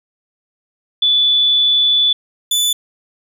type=tone pair in turn; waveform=sine / sawtooth; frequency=3468 / 3484 Hz; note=A7 / A7; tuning=-26 / -18 cents; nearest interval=unison; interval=8 cents; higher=second; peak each=-10 dBFS; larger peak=neither; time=1.02-2.13 / 2.51-2.73 s; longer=first; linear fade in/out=5 ms; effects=none